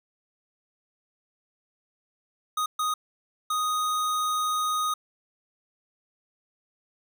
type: tone bursts at uneven times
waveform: square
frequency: 1244.5 Hz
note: D#6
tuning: in tune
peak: -25 dBFS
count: 3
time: 2.57-2.66 / 2.79-2.94 / 3.5-4.94 s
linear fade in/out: 5 ms
effects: none